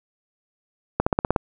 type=accelerating click train; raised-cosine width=1 ms; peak=-4 dBFS; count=7; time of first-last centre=1-1.362 s; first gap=65 ms; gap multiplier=0.97; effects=none

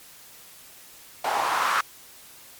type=noise with band-pass filter sweep; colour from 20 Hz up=white; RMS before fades=-24 dBFS; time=1.24-1.81 s; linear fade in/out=5 ms; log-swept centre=750 to 1300 Hz; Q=3.4; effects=white hiss -48 dBFS RMS until 2.59 s + MP3 96 kbps

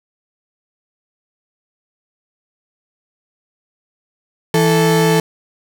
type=tone pair together; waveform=35% pulse; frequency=164.81 / 440 Hz; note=E3 / A4; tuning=0 / 0 cents; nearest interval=octave + perfect fourth; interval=1700 cents; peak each=-12 dBFS; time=4.54-5.2 s; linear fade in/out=2 ms; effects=none

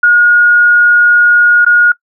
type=tone with dropouts; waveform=sine; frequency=1438 Hz; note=F#6; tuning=50 cents flat; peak=-3 dBFS; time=0.03-1.92 s; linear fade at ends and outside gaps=5 ms; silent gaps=1.649-1.663 s; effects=noise-tail reverb RT60 0.1 s tail -23 dB re dry

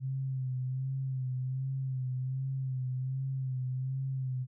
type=tone with vibrato; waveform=sine; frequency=130.81 Hz; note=C3; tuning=in tune; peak=-31 dBFS; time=0-4.47 s; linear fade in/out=50 ms; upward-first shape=sine; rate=1.3 Hz; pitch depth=42 cents each way; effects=none

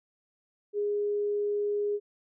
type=tone; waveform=sine; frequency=412.3 Hz; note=G#4; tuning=13 cents flat; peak=-26 dBFS; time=0.73-2 s; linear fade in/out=50 ms; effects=none

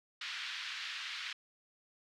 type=band-pass noise; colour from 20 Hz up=white; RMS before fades=-42 dBFS; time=0.21-1.33 s; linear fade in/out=5 ms; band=1400 to 4000 Hz; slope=24 dB/octave; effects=none

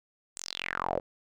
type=tone with band-pass filter sweep; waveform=sawtooth; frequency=44.68 Hz; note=F1; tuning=40 cents sharp; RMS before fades=-34 dBFS; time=0.36-1 s; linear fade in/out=10 ms; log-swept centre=8500 to 490 Hz; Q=5.9; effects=none

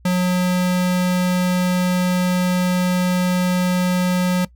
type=tone; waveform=square; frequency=181 Hz; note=F#3; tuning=38 cents flat; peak=-16 dBFS; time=0.05-4.45 s; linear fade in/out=5 ms; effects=noise-tail reverb RT60 0.1 s tail -20 dB re dry + added 60 Hz sine -46 dBFS peak until 4.55 s

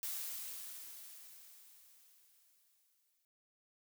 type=noise with exponential decay; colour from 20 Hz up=blue; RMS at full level=-40 dBFS; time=0.03-3.25 s; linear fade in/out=1 ms; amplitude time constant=700 ms; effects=none

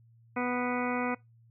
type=harmonic tone; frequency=246.9 Hz; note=B3; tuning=in tune; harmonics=1 / 2 / 3 / 4 / 5 / 6 / 8 / 9 / 10; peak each=-32 / -35 / -37 / -38 / -39 / -40 / -41 / -42 / -42 dBFS; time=0.36-1.15 s; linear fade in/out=10 ms; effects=noise-tail reverb RT60 0.2 s tail -23 dB re dry + added 115 Hz sine -57 dBFS peak until 1.5 s

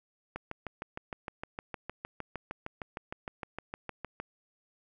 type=click train; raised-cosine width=0.5 ms; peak=-22 dBFS; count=26; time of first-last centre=0.36-4.2 s; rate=6.51 Hz; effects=none

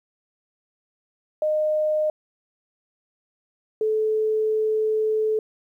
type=tone pair in turn; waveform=sine; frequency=614 / 434.2 Hz; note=D#5 / A4; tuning=-23 / -23 cents; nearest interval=tritone; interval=600 cents; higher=first; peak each=-19 dBFS; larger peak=neither; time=1.42-2.1 / 3.81-5.39 s; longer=second; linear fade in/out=2 ms; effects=10-bit

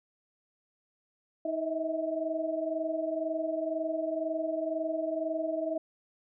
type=tone cluster; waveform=sine; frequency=317 / 630 / 652 Hz; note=D#4 / D#5 / E5; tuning=+32 / +21 / -19 cents; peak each=-35 / -35 / -32 dBFS; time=1.45-5.78 s; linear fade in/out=5 ms; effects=none

